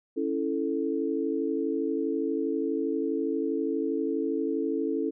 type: chord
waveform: sine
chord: A major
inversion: first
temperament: equal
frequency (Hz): 277.2 / 329.6 / 440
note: C#4 / E4 / A4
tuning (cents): 0 / 0 / 0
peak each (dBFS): -30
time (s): 0.16-5.11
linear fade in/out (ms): 20
effects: none